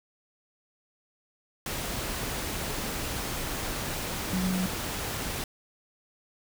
sine tone in noise, 185 Hz, F#3, in tune, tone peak -26 dBFS, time 4.33-4.66 s, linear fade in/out 2 ms, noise pink, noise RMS -33 dBFS, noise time 1.66-5.44 s, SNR +4 dB, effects none

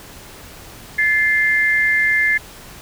sine tone pair together, 1735.6 / 2093 Hz, A6 / C7, -24 / 0 cents, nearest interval minor third, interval 324 cents, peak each -16 dBFS, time 0.98-2.38 s, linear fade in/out 10 ms, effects pink hiss -39 dBFS RMS until 2.81 s

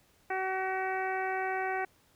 harmonic tone, 378.3 Hz, F#4, 38 cents sharp, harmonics 1 / 2 / 3 / 4 / 5 / 6 / 7, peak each -36 / -33 / -43 / -38 / -39 / -42 / -51 dBFS, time 0.3-1.85 s, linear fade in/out 5 ms, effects pink hiss -66 dBFS RMS until 2.15 s

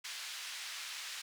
white band-pass noise, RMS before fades -44 dBFS, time 0.04-1.22 s, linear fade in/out 10 ms, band 1600 to 4900 Hz, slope 12 dB/octave, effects none

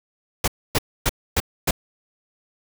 pink noise bursts, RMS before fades -19 dBFS, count 5, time 0.44-1.71 s, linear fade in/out 5 ms, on 38 ms, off 270 ms, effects none

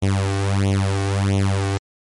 sawtooth tone with flanger, 98 Hz, G2, in tune, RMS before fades -19 dBFS, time 0.02-1.78 s, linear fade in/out 10 ms, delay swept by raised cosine 0.31 to 2.71 ms, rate 1.5 Hz, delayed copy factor +1, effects MP3 48 kbps

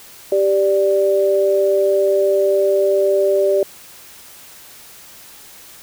sine tone pair together, 392 / 587.3 Hz, G4 / D5, 0 / 0 cents, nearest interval perfect fifth, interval 700 cents, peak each -15 dBFS, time 0.32-3.63 s, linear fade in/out 2 ms, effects white hiss -41 dBFS RMS until 5.82 s

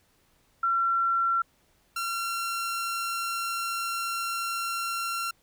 sine / sawtooth tone pair in turn, 1360 / 1367.1 Hz, F6 / F6, -46 / -37 cents, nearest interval unison, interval 9 cents, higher second, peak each -22 / -25 dBFS, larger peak first, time 0.63-1.42 / 1.96-5.31 s, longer second, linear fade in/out 5 ms, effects pink hiss -66 dBFS RMS until 5.42 s

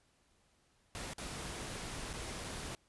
pink noise with dropouts, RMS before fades -43 dBFS, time 0.95-2.75 s, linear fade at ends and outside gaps 0 ms, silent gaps 1.134-1.182 / 2.131-2.137 / 2.44-2.444 s, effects pink hiss -72 dBFS RMS until 2.88 s + resampled to 24000 Hz

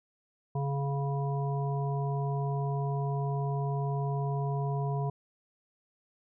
harmonic tone, 139.8 Hz, C#3, 15 cents sharp, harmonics 1 / 3 / 5 / 7, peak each -29 / -38 / -39 / -40 dBFS, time 0.55-5.1 s, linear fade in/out 5 ms, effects none

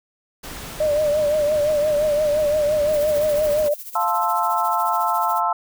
pink noise, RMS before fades -34 dBFS, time 0.43-3.69 s, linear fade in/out 10 ms
sine tone with vibrato, 600 Hz, D5, 37 cents sharp, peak -16 dBFS, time 0.8-3.74 s, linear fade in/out 5 ms, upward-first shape triangle, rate 5.8 Hz, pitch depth 70 cents each way
violet noise with tremolo, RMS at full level -33 dBFS, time 2.86-5.42 s, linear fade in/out 50 ms, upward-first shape sine, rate 14 Hz, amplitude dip 70%
sine chord, F major seventh, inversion none, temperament equal, 698.5 / 880 / 1046.5 / 1318.5 Hz, F5 / A5 / C6 / E6, 0 / 0 / 0 / 0 cents, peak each -24 / -22 / -24 / -23 dBFS, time 3.95-5.53 s, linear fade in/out 5 ms
effects none

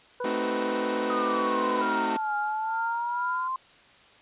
harmonic tone, 493.9 Hz, B4, in tune, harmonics 1 / 2 / 3, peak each -30 / -34 / -40 dBFS, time 0.2-1.82 s, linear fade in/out 5 ms
sawtooth chord, A diminished seventh, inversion none, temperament equal with one note detuned, 220 / 261.6 / 311.1 / 376.2 Hz, A3 / C4 / Eb4 / Gb4, 0 / 0 / 0 / +29 cents, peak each -30 dBFS, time 0.24-2.17 s, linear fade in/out 5 ms
sine exponential two-way sweep, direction down then up, 1258 to 830.6 to 1052 Hz, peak -27 dBFS, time 1.1-3.56 s, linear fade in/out 2 ms, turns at 2.36 s
sine tone with tremolo, 1396.9 Hz, F6, in tune, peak -29 dBFS, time 1.81-3.48 s, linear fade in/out 5 ms, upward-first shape sine, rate 2.2 Hz, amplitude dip 70%
effects white hiss -55 dBFS RMS until 4.21 s + resampled to 8000 Hz

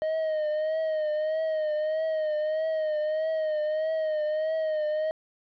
triangle tone with vibrato, 622.3 Hz, D#5, in tune, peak -23 dBFS, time 0.02-5.11 s, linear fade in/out 0 ms, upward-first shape triangle, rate 1.6 Hz, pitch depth 54 cents each way, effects resampled to 11025 Hz + 10-bit

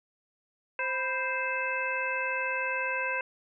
harmonic tone with a mistuned harmonic, 523.3 Hz, C5, in tune, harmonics 1 / 2 / 3 / 4 / 5, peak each -36 / -35 / -33 / -37 / -33 dBFS, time 0.79-3.21 s, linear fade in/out 2 ms, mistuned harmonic 2, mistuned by -93 cents, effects none

